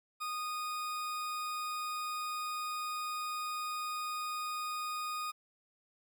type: tone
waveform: 40% pulse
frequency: 1236 Hz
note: D#6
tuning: 12 cents flat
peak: -35 dBFS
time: 0.2-5.32 s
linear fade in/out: 20 ms
effects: 12-bit